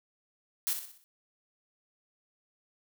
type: noise with echo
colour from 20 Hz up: blue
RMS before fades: -30 dBFS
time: 0.67-0.73 s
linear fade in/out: 0 ms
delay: 62 ms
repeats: 5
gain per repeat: -7 dB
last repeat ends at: 1.04 s
effects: none